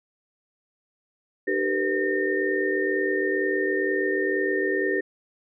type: tone cluster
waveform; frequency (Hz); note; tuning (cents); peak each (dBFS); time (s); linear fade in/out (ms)
sine; 302.6 / 388.9 / 457.5 / 499.6 / 1825; D#4 / G4 / A#4 / B4 / A#6; -48 / -14 / -32 / +20 / -37; -30 / -25 / -33 / -30 / -27; 1.47-5.01; 10
effects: none